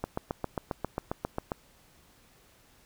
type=click train; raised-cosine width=1 ms; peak=-16 dBFS; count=12; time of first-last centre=0.04-1.518 s; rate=7.44 Hz; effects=pink hiss -61 dBFS RMS until 2.85 s